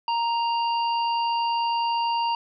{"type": "harmonic tone", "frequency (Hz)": 932.3, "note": "A#5", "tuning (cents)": 0, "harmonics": [1, 3, 5], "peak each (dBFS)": [-22, -32, -36], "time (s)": [0.08, 2.35], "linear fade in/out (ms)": 2, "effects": []}